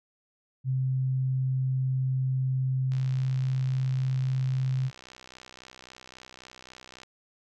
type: tone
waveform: sine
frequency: 130.81 Hz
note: C3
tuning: in tune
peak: -24 dBFS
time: 0.64-4.91 s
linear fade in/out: 50 ms
type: click train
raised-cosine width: 0.2 ms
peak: -29 dBFS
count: 263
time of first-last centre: 2.92-7.033 s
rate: 63.7 Hz
effects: none